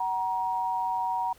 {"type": "tone pair together", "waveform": "sine", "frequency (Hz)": [750.8, 946], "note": ["F#5", "A#5"], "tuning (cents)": [25, 25], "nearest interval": "major third", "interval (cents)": 400, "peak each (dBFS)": [-31, -27], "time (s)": [0, 1.33], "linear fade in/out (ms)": 5, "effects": ["pink hiss -57 dBFS RMS until 1.38 s"]}